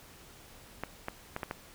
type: clicks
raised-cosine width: 0.5 ms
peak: -19 dBFS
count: 5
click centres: 0.836 / 1.084 / 1.364 / 1.432 / 1.511 s
effects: pink hiss -54 dBFS RMS until 1.74 s